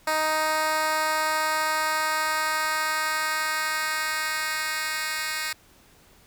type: tone with high-pass filter sweep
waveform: 10% pulse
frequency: 311.7 Hz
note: D#4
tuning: 3 cents sharp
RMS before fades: -26 dBFS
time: 0.07-5.53 s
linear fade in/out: 5 ms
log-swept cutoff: 640 to 2200 Hz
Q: 1.1
effects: pink hiss -56 dBFS RMS until 6.26 s